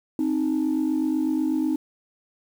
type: tone pair together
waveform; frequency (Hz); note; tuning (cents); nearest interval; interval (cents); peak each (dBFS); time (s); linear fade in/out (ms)
sine; 263 / 311.1; C4 / D#4; +9 / 0; minor third; 291; -23 / -21; 0.19-1.76; 2
effects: tanh soft clip ceiling -17 dBFS + 8-bit